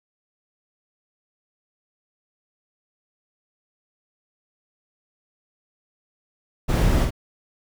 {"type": "noise with echo", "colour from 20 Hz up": "brown", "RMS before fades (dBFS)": -19, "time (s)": [6.68, 7.06], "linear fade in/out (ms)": 20, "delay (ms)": 48, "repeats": 1, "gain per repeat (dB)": -4, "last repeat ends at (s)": 7.108, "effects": []}